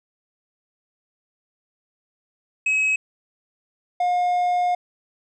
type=tone pair in turn; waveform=triangle; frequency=2557 / 714.6 Hz; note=D#7 / F5; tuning=+47 / +40 cents; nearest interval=octave + minor seventh; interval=2207 cents; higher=first; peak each=-16 / -16 dBFS; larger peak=neither; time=2.66-2.96 / 4-4.75 s; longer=second; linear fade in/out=5 ms; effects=resampled to 22050 Hz